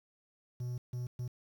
triangle tone bursts at uneven times, 123.47 Hz, B2, in tune, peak -33 dBFS, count 3, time 0.6-0.78 / 0.93-1.07 / 1.19-1.28 s, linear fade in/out 5 ms, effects 10-bit

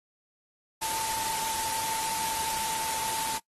sine tone in noise, 889 Hz, A5, 18 cents sharp, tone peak -32 dBFS, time 0.81-3.39 s, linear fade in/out 20 ms, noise white, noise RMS -32 dBFS, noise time 0.81-3.39 s, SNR -3 dB, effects noise-tail reverb RT60 0.1 s tail -20 dB re dry + AAC 32 kbps

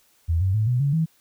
sine tone with pitch steps, 83 / 94.79 / 108.26 / 123.64 / 141.21 / 161.27 Hz, E2 / F#2 / A2 / B2 / C#3 / E3, +12 / +42 / -28 / +2 / +32 / -38 cents, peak -18 dBFS, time 0.28-1.06 s, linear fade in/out 20 ms, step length 130 ms, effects white hiss -61 dBFS RMS until 1.2 s

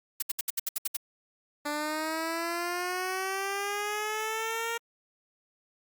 blue noise bursts, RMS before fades -29 dBFS, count 9, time 0.2-0.968 s, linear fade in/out 5 ms, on 24 ms, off 69 ms
10% pulse linear sweep, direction up, 292.4 to 466.2 Hz, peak -22 dBFS, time 1.65-4.78 s, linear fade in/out 10 ms
effects Opus 48 kbps

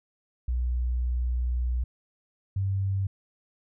sine tone pair in turn, 61.2 / 97.15 Hz, B1 / G2, -15 / -15 cents, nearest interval minor sixth, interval 800 cents, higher second, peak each -24 dBFS, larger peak neither, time 0.48-1.84 / 2.56-3.07 s, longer first, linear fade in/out 5 ms, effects none

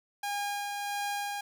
sawtooth tone with tremolo, 813 Hz, G#5, 37 cents flat, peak -27 dBFS, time 0.23-1.41 s, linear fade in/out 5 ms, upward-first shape sine, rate 1.5 Hz, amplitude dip 30%, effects none

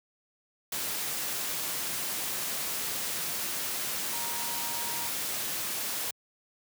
sine tone in noise, 940 Hz, A#5, 14 cents sharp, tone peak -40 dBFS, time 4.13-5.08 s, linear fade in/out 5 ms, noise white, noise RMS -33 dBFS, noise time 0.72-6.11 s, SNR -10 dB, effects high-pass 100 Hz 12 dB/octave

